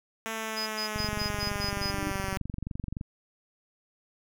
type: linear sweep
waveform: 5% pulse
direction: down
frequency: 223.7 to 191.5 Hz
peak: -21 dBFS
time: 0.26-2.37 s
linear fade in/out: 0 ms
type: tone bursts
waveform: triangle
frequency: 5000 Hz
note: D#8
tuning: 8 cents sharp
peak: -30 dBFS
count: 7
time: 0.56-1.918 s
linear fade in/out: 20 ms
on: 110 ms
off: 98 ms
type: click train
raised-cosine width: 5 ms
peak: -22 dBFS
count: 49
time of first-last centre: 0.96-3.011 s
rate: 23.4 Hz
type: tone with exponential growth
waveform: sine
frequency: 301.8 Hz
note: D4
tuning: 47 cents sharp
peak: -31 dBFS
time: 1.45-2.1 s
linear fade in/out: 1 ms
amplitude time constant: 140 ms
effects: none